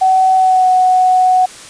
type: tone with pitch glide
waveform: sine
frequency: 754 to 739.8 Hz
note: F#5 to F#5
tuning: +32 to 0 cents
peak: -7 dBFS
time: 0.01-1.46 s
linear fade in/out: 10 ms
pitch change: -32 cents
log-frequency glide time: 0.36-0.68 s
effects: white hiss -34 dBFS RMS until 1.69 s + resampled to 22050 Hz